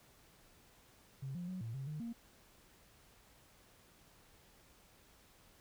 sine tone with pitch steps, 134.6 / 176 / 185 / 113.8 / 134.8 / 152 / 232.8 Hz, C3 / F3 / F#3 / A#2 / C#3 / D#3 / A#3, +49 / +14 / 0 / -41 / -48 / -40 / -2 cents, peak -39 dBFS, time 1.22-2.13 s, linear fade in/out 10 ms, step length 130 ms, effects tanh soft clip ceiling -36 dBFS + pink hiss -65 dBFS RMS until 5.6 s

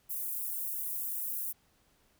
pink high-pass noise, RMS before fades -36 dBFS, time 0.09-1.53 s, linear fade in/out 20 ms, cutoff 12000 Hz, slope 24 dB/octave, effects pink hiss -69 dBFS RMS until 2.19 s

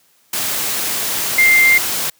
sine tone in noise, 2099 Hz, C7, 5 cents sharp, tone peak -8 dBFS, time 1.38-1.78 s, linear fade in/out 5 ms, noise white, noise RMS -20 dBFS, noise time 0.33-2.1 s, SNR +9 dB, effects white hiss -56 dBFS RMS until 2.19 s + high-pass 100 Hz 12 dB/octave

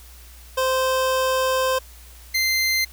25% pulse tone pair in turn, 520 / 2080 Hz, C5 / C7, -11 / -11 cents, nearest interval 2 octaves, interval 2400 cents, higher second, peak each -15 dBFS, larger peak neither, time 0.57-1.79 / 2.34-2.85 s, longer first, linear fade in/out 10 ms, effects added 60 Hz sine -43 dBFS peak until 2.92 s + white hiss -48 dBFS RMS until 2.92 s

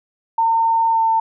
sine tone with pitch glide, 909 to 899.1 Hz, A#5 to A5, -44 to +37 cents, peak -13 dBFS, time 0.38-1.2 s, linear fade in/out 5 ms, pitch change -19 cents, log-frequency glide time 0.9-1.02 s, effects none

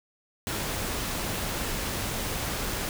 pink noise, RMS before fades -31 dBFS, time 0.47-2.89 s, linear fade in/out 0 ms, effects none

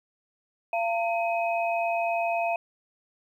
sine tone cluster, 685 / 908 / 2528 Hz, F5 / A#5 / D#7, -34 / -46 / +27 cents, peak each -25 / -33 / -32 dBFS, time 0.73-2.56 s, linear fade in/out 2 ms, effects 10-bit

